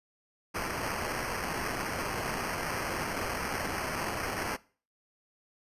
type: noise with sample-and-hold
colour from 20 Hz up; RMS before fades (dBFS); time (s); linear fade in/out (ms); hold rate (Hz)
violet; -34; 0.54-4.57; 20; 3675
effects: noise-tail reverb RT60 0.4 s tail -21 dB re dry + resampled to 32000 Hz